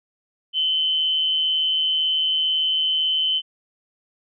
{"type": "tone with amplitude modulation", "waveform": "sine", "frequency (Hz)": 3051, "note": "G7", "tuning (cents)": -48, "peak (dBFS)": -16, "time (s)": [0.53, 3.42], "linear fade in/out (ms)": 50, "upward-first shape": "sine", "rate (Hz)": 158, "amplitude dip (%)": 45, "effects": []}